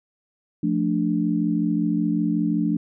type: chord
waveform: sine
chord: D minor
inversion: first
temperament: equal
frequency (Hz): 174.61 / 220 / 293.7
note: F3 / A3 / D4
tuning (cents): 0 / 0 / 0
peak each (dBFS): -24 / -24 / -23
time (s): 0.63-2.77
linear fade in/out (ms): 5
effects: none